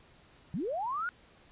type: linear sweep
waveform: sine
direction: up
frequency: 140.7 to 1480 Hz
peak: -31 dBFS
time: 0.54-1.09 s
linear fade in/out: 0 ms
effects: pink hiss -60 dBFS RMS until 1.51 s + resampled to 8000 Hz